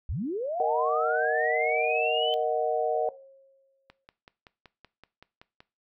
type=linear sweep; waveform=sine; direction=up; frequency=47 to 3075 Hz; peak=-28 dBFS; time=0.09-2.34 s; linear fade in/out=0 ms
type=chord; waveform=sine; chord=D# minor; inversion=second; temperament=equal; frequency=466.2 / 622.3 / 740 Hz; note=A#4 / D#5 / F#5; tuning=0 / 0 / 0 cents; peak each=-28 dBFS; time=0.6-3.09 s; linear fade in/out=2 ms
type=tone with exponential decay; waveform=sine; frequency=541 Hz; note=C#5; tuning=42 cents flat; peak=-36 dBFS; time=2.94-4.05 s; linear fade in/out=5 ms; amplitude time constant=240 ms
type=click train; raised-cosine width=0.3 ms; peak=-32 dBFS; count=10; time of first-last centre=3.9-5.605 s; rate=5.28 Hz
effects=noise-tail reverb RT60 0.3 s tail -19 dB re dry